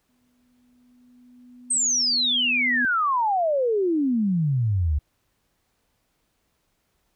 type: tone with exponential growth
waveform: sine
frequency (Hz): 246.9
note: B3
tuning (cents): 0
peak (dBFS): -26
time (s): 0.09-2.85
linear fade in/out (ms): 0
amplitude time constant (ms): 600
type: exponential sweep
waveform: sine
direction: down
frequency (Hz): 8550 to 69.3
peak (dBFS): -19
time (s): 1.7-4.99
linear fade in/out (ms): 10
effects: pink hiss -71 dBFS RMS until 7.15 s